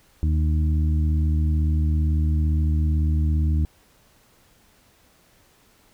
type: harmonic tone with a mistuned harmonic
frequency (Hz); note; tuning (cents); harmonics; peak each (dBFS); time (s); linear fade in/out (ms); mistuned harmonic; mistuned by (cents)
77.78; D#2; 0; 1 / 2 / 3 / 4; -18 / -28 / -33 / -34; 0.23-3.65; 0; 4; -20
effects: pink hiss -58 dBFS RMS until 5.93 s